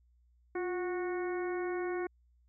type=harmonic tone with a mistuned harmonic; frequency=366.6 Hz; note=F#4; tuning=16 cents flat; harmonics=1 / 2 / 3 / 4 / 5 / 6; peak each=-33 / -43 / -46 / -46 / -48 / -49 dBFS; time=0.55-2.07 s; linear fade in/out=5 ms; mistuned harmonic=1; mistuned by=-61 cents; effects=added 60 Hz sine -64 dBFS peak until 2.48 s